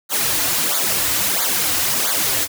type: noise with flanger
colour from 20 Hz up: white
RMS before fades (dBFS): -19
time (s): 0.09-2.48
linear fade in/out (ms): 50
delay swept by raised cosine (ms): 0.36 to 5.26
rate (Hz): 1.5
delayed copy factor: -0.9
effects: none